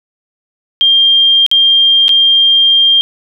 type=tone with dropouts; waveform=sine; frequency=3197 Hz; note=G7; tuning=33 cents sharp; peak=-5 dBFS; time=0.81-3.01 s; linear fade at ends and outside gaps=0 ms; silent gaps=1.464-1.514 / 2.082-2.092 s; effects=none